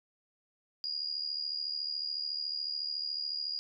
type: tone with amplitude modulation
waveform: sine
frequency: 4856 Hz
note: D#8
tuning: 43 cents flat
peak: -30 dBFS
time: 0.84-3.59 s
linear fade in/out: 0 ms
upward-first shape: sine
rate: 73.9 Hz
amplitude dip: 70%
effects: none